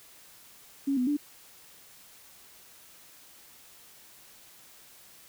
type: tone with pitch steps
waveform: sine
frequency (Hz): 276.4 / 250.1 / 291.7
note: C#4 / B3 / D4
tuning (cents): -5 / +22 / -12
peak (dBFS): -24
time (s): 0.87-1.17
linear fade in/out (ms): 10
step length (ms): 100
effects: white hiss -54 dBFS RMS until 5.28 s